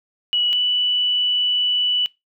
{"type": "tone pair in turn", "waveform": "sine", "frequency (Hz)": [2934, 2965], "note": ["F#7", "F#7"], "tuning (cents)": [-15, 3], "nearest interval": "unison", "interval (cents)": 18, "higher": "second", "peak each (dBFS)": -16, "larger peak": "neither", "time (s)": [[0.33, 0.53], [0.53, 2.06]], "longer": "second", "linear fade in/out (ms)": 0, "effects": ["noise-tail reverb RT60 0.2 s tail -22 dB re dry"]}